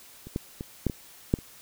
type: clicks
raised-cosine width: 3 ms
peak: -28 / -15 / -21 / -11 / -18 / -8 / -30 dBFS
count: 7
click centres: 0.27 / 0.361 / 0.609 / 0.867 / 0.898 / 1.339 / 1.388 s
effects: white hiss -51 dBFS RMS until 1.61 s